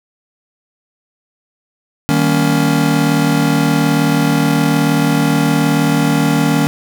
square chord, Eb dominant seventh, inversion none, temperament just, 155.56 / 194.45 / 233.3 / 280 Hz, Eb3 / G3 / Bb3 / Db4, 0 / -14 / +2 / +18 cents, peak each -16 / -21 / -19 / -16 dBFS, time 2.09-6.67 s, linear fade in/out 0 ms, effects none

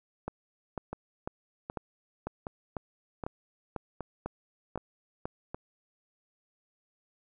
two click trains, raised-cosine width 1 ms, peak -20 / -22 dBFS, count 11 / 7, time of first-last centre 0.28-5.255 / 0.93-5.545 s, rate 2.01 / 1.3 Hz, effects none

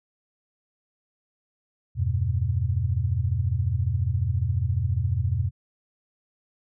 sine chord, E minor, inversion none, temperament equal with one note detuned, 83.51 / 98 / 123.47 Hz, E2 / G2 / B2, +23 / 0 / 0 cents, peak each -26 dBFS, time 1.95-5.51 s, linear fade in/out 50 ms, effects none

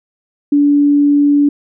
sine tone, 288.4 Hz, D4, 31 cents flat, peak -7 dBFS, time 0.52-1.49 s, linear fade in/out 5 ms, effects none

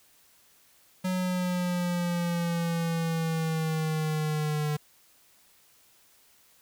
square exponential sweep, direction down, 185 to 149.5 Hz, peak -27 dBFS, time 1.04-4.77 s, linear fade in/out 10 ms, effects white hiss -61 dBFS RMS until 6.61 s

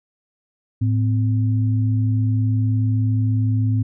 sine tone pair together, 108.3 / 257.4 Hz, A2 / C4, -27 / -28 cents, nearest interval octave + minor third, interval 1499 cents, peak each -16 / -25 dBFS, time 0.81-3.83 s, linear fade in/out 10 ms, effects none

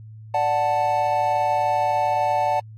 triangle chord, D major, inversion none, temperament equal, 587.3 / 740 / 880 Hz, D5 / F#5 / A5, 0 / 0 / 0 cents, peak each -23 / -20 / -20 dBFS, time 0.34-2.6 s, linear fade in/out 5 ms, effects added 109 Hz sine -38 dBFS peak until 2.77 s + AAC 48 kbps

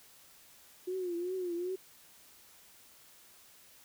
sine tone with vibrato, 358.4 Hz, F4, 45 cents sharp, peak -33 dBFS, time 0.87-1.76 s, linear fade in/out 10 ms, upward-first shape triangle, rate 2.6 Hz, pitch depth 100 cents each way, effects white hiss -59 dBFS RMS until 3.84 s

